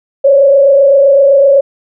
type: tone with frequency modulation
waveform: sine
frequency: 554.4 Hz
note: C#5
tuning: in tune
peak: -3 dBFS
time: 0.24-1.61 s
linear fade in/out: 10 ms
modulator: 27.8 Hz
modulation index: 0.72
effects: none